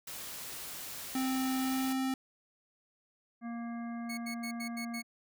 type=noise; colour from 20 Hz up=white; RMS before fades=-43 dBFS; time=0.07-1.93 s; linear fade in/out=5 ms
type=tone with pitch glide; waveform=square; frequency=261.6 to 263.3 Hz; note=C4 to C4; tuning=0 to +11 cents; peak=-31 dBFS; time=1.15-2.14 s; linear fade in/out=2 ms; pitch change=+11 cents; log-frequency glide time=1.58-1.82 s
type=harmonic tone; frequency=234 Hz; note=A#3; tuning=7 cents sharp; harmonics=1 / 3 / 5 / 7 / 9; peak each=-37 / -47 / -51 / -54 / -56 dBFS; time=3.41-5.03 s; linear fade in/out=50 ms
type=tone bursts; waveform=sawtooth; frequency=2198 Hz; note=C#7; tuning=15 cents flat; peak=-36 dBFS; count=6; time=4.09-5.021 s; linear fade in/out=10 ms; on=86 ms; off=83 ms
effects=none